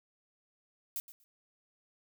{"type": "noise with echo", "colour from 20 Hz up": "violet", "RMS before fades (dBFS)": -37, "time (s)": [0.96, 1], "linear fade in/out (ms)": 0, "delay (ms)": 120, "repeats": 2, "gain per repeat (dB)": -15, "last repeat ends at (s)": 1.24, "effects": []}